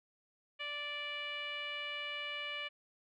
10% pulse tone with low-pass filter, 585 Hz, D5, 7 cents flat, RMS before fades -41 dBFS, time 0.59-2.69 s, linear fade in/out 20 ms, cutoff 2700 Hz, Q 4.8, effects none

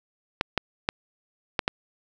clicks, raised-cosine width 0.3 ms, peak -6 dBFS, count 5, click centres 0.411 / 0.577 / 0.889 / 1.592 / 1.679 s, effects none

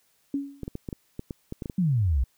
sine tone with exponential decay, 279.9 Hz, C#4, 17 cents sharp, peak -22 dBFS, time 0.34-0.69 s, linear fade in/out 2 ms, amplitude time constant 74 ms
clicks, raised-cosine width 3 ms, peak -20 dBFS, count 11, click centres 0.633 / 0.679 / 0.754 / 0.888 / 0.928 / 1.194 / 1.308 / 1.524 / 1.622 / 1.658 / 1.698 s
sine exponential sweep, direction down, 196 to 58.27 Hz, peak -20 dBFS, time 1.78-2.24 s, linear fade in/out 5 ms
effects white hiss -67 dBFS RMS until 2.37 s

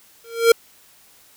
square tone with exponential growth, 461.6 Hz, A#4, 17 cents flat, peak -7 dBFS, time 0.24-0.52 s, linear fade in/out 5 ms, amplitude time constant 60 ms, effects white hiss -52 dBFS RMS until 1.36 s

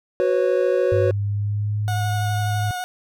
triangle chord, F# suspended fourth, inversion none, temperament equal with one note detuned, 370 / 493.9 / 547.4 Hz, F#4 / B4 / C#5, 0 / 0 / -22 cents, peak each -19 dBFS, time 0.2-1.11 s, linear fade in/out 0 ms
sine tone with pitch glide, 100.4 to 104.97 Hz, G2 to G#2, +42 to +19 cents, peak -20 dBFS, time 0.92-2.71 s, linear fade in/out 0 ms, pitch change +77 cents, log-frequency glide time 1.05-1.8 s
30% pulse tone with vibrato, 727 Hz, F#5, 31 cents flat, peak -23 dBFS, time 1.88-2.84 s, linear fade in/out 0 ms, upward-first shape sine, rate 12 Hz, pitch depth 15 cents each way
effects none

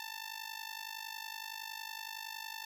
10% pulse tone with amplitude modulation, 889 Hz, A5, 18 cents sharp, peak -30 dBFS, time 0-2.65 s, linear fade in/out 2 ms, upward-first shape sine, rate 50.8 Hz, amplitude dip 85%, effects none

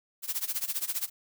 blue noise with tremolo, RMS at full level -29 dBFS, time 0.22-1.1 s, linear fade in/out 50 ms, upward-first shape sine, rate 15 Hz, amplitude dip 90%, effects none

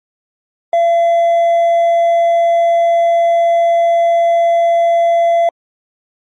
sine tone with hard clipping, 679 Hz, F5, 49 cents flat, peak -9 dBFS, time 0.73-5.49 s, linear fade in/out 2 ms, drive 2 dB, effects MP3 48 kbps

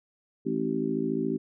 harmonic tone with a mistuned harmonic, 53.9 Hz, A1, 35 cents flat, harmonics 3 / 4 / 5 / 6 / 7, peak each -36 / -32 / -30 / -34 / -31 dBFS, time 0.45-1.38 s, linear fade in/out 20 ms, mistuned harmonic 7, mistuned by +33 cents, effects none

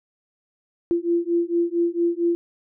sine beating tone pair, 340.1 / 344.5 Hz, F4 / F4, -46 / -24 cents, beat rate 4.4 Hz, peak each -22 dBFS, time 0.91-2.35 s, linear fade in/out 0 ms, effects none

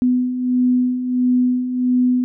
sine beating tone pair, 248.9 / 250.4 Hz, B3 / B3, +14 / +24 cents, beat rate 1.5 Hz, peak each -22 / -15 dBFS, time 0.02-2.24 s, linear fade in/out 0 ms, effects none

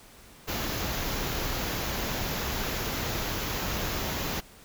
pink band-stop noise, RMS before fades -31 dBFS, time 0.47-4.41 s, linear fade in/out 20 ms, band 7200 to 11000 Hz, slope 96 dB/octave, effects pink hiss -52 dBFS RMS until 4.64 s

